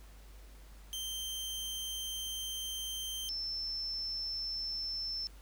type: tone pair in turn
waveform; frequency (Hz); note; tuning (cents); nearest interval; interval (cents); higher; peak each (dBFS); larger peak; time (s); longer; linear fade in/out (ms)
sawtooth / sine; 3136 / 5319; G7 / E8; 0 / +15; major sixth; 915; second; -34 / -35; first; 0.93-3.29 / 3.29-5.27; first; 0
effects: added 50 Hz sine -51 dBFS peak until 5.41 s + pink hiss -61 dBFS RMS until 5.41 s